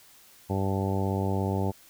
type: harmonic tone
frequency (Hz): 97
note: G2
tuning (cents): -18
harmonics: 1 / 2 / 3 / 4 / 5 / 6 / 7 / 8 / 9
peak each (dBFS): -28 / -31 / -35 / -34 / -37 / -39 / -40 / -39 / -37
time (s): 0.49-1.72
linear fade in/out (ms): 20
effects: white hiss -55 dBFS RMS until 1.89 s